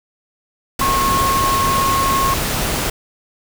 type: tone in noise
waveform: sine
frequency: 1086 Hz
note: C#6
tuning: 36 cents flat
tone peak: -15 dBFS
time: 0.81-2.34 s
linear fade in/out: 5 ms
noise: pink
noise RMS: -20 dBFS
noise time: 0.79-2.9 s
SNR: +2 dB
effects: none